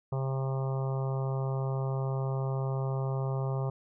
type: harmonic tone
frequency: 133.9 Hz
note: C3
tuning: 40 cents sharp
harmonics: 1 / 3 / 4 / 5 / 6 / 7 / 8 / 9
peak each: -29 / -39 / -41 / -43 / -45 / -46 / -47 / -48 dBFS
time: 0.12-3.7 s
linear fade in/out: 5 ms
effects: none